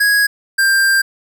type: tone pair in turn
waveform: square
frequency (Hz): 1658 / 1586.7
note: G#6 / G6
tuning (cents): -3 / +21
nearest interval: minor second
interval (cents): 76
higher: first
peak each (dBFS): -11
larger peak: neither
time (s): 0-0.27 / 0.58-1.02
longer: second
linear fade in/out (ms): 10
effects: none